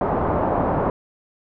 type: low-pass noise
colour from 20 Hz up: white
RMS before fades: -21 dBFS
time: 0.01-0.9 s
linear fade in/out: 2 ms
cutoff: 950 Hz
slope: 24 dB/octave
effects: none